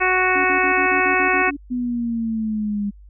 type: harmonic tone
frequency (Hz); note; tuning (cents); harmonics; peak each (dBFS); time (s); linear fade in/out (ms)
369.7; F#4; -1; 1 / 2 / 3 / 4 / 5 / 6 / 7; -23 / -23 / -23 / -23 / -23 / -23 / -23; 0-1.51; 20
type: tone bursts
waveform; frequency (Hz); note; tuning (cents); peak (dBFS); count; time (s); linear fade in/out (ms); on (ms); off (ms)
sine; 285.2; C#4; +49; -25; 9; 0.35-1.568; 10; 98; 42
type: exponential sweep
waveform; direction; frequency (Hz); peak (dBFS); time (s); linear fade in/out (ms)
sine; down; 250 to 201.4; -20; 1.7-2.91; 20
effects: added 50 Hz sine -41 dBFS peak until 3.09 s